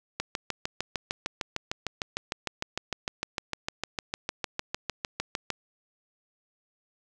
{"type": "click train", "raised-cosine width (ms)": 0.2, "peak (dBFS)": -12, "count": 36, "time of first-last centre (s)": [0.2, 5.503], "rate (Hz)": 6.6, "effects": []}